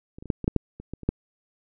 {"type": "clicks", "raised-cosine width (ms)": 3, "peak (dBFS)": [-28, -28, -27, -8, -18, -7, -7, -26, -20, -26, -8], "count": 11, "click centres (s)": [0.185, 0.225, 0.257, 0.302, 0.443, 0.479, 0.563, 0.8, 0.936, 1.033, 1.09], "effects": []}